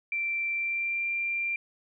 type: tone with pitch glide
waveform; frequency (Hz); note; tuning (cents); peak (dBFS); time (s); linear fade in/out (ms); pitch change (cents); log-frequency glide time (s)
sine; 2349 to 2374; D7 to D7; 0 to +18; -27; 0.12-1.56; 2; +18; 0.53-1.07
effects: none